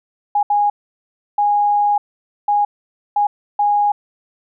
sine tone bursts at uneven times, 824 Hz, G#5, 14 cents flat, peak -12 dBFS, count 6, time 0.35-0.43 / 0.5-0.7 / 1.38-1.98 / 2.48-2.65 / 3.16-3.27 / 3.59-3.92 s, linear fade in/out 5 ms, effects none

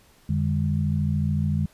sine tone cluster, 89.3 / 149.2 / 202.9 Hz, F2 / D3 / G#3, +39 / +28 / -40 cents, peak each -25 / -24 / -27 dBFS, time 0.29-1.66 s, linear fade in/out 5 ms, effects pink hiss -57 dBFS RMS until 1.73 s + resampled to 32000 Hz

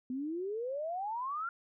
sine exponential sweep, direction up, 246.9 to 1414 Hz, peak -34 dBFS, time 0.1-1.49 s, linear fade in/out 2 ms, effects none

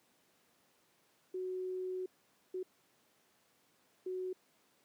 sine tone bursts at uneven times, 370 Hz, F#4, in tune, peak -36 dBFS, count 3, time 1.34-2.06 / 2.54-2.63 / 4.06-4.33 s, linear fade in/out 5 ms, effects pink hiss -71 dBFS RMS until 4.84 s + high-pass 200 Hz 12 dB/octave

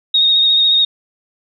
sine tone with vibrato, 3729 Hz, A#7, in tune, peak -9 dBFS, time 0.14-0.85 s, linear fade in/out 5 ms, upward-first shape sine, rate 14 Hz, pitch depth 24 cents each way, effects none

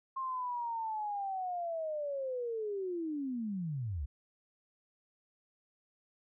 sine linear sweep, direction down, 1069 to 61.7 Hz, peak -34 dBFS, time 0.16-4.06 s, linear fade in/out 10 ms, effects none

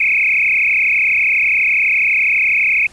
sine tone with frequency modulation, 2355 Hz, D7, 4 cents sharp, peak -11 dBFS, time 0-2.87 s, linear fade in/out 5 ms, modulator 32.1 Hz, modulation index 6.6, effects pink hiss -45 dBFS RMS until 2.92 s + resampled to 24000 Hz

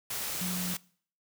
sine tone in noise, 180 Hz, F#3, 47 cents flat, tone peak -32 dBFS, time 0.41-0.74 s, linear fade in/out 5 ms, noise white, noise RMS -35 dBFS, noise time 0.1-0.77 s, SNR 0 dB, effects noise-tail reverb RT60 0.5 s tail -22 dB re dry

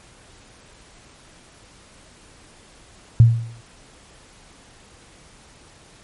sine tone with exponential decay, 115.5 Hz, A#2, 16 cents flat, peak -4 dBFS, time 3.2-3.61 s, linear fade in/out 0 ms, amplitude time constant 87 ms, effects pink hiss -49 dBFS RMS until 6.03 s + MP3 48 kbps

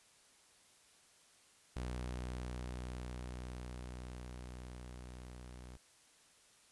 sawtooth tone with level ramp, 61.74 Hz, B1, in tune, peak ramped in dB -35 to -46 dBFS, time 1.76-5.77 s, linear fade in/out 5 ms, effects white hiss -66 dBFS RMS until 6.71 s + resampled to 24000 Hz

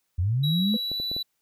sine linear sweep, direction up, 80.8 to 222.8 Hz, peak -21 dBFS, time 0.18-0.77 s, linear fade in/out 10 ms
triangle tone with pitch glide, 3880 to 3957 Hz, B7 to B7, -31 to +3 cents, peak -26 dBFS, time 0.43-1.23 s, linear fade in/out 10 ms, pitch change +34 cents, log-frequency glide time 0.59-1 s
sine tone with exponential decay, 494.4 Hz, B4, 2 cents sharp, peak -30 dBFS, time 0.74-0.83 s, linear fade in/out 0 ms, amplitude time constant 19 ms
clicks, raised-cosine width 2 ms, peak -24 dBFS, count 4, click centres 0.916 / 1 / 1.115 / 1.165 s
effects white hiss -75 dBFS RMS until 1.41 s

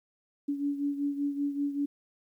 sine beating tone pair, 283.9 / 289.1 Hz, C#4 / D4, +41 / -27 cents, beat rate 5.2 Hz, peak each -29 / -35 dBFS, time 0.48-1.86 s, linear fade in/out 10 ms, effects 11-bit

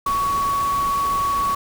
sine tone in noise, 1121 Hz, C#6, 19 cents sharp, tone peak -18 dBFS, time 0.06-1.55 s, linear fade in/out 5 ms, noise pink, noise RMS -32 dBFS, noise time 0.06-1.55 s, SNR +11 dB, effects none

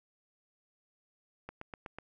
click train, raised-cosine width 0.5 ms, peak -27 dBFS, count 5, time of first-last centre 1.49-1.986 s, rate 8.07 Hz, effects none

